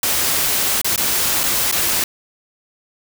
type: noise with dropouts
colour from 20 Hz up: white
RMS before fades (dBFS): -18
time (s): 0.03-2.04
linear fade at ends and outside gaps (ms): 2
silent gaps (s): 0.815-0.845 / 0.961-0.977 / 1.434-1.437 / 1.714-1.724
effects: none